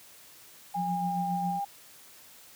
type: tone with pitch glide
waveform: sine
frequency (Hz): 814 to 802.3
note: G#5 to G5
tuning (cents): -35 to +40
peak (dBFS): -29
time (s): 0.74-1.65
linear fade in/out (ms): 10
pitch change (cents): -25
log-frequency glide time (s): 0.91-1.2
type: tone with tremolo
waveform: sine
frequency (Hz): 177.6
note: F3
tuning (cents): +29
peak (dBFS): -29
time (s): 0.75-1.6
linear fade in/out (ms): 50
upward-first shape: sine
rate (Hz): 7.3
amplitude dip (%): 55
effects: white hiss -53 dBFS RMS until 2.55 s + high-pass 60 Hz 12 dB/octave